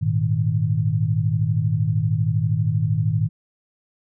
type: chord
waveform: sine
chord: Ab suspended second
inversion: none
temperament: equal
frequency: 103.83 / 116.54 / 155.56 Hz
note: Ab2 / Bb2 / Eb3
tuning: 0 / 0 / 0 cents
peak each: -22 dBFS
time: 0.01-3.29 s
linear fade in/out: 20 ms
effects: none